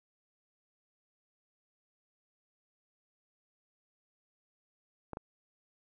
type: clicks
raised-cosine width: 1 ms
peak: -25 dBFS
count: 2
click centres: 5.133 / 5.171 s
effects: none